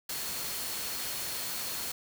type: tone in noise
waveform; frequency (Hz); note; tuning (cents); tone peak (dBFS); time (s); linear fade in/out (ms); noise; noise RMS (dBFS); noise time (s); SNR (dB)
sine; 4319; C#8; -46; -44; 0.09-1.92; 5; white; -36; 0.09-1.92; -11
effects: none